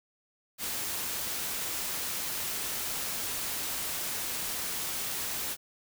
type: noise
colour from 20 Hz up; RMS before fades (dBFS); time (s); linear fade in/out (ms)
white; -34; 0.58-5.57; 50
effects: none